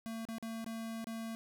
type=tone with dropouts; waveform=square; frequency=225 Hz; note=A3; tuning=39 cents sharp; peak=-40 dBFS; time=0.06-1.35 s; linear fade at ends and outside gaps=0 ms; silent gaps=0.252-0.287 / 0.383-0.426 / 0.644-0.663 / 1.043-1.07 s; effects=none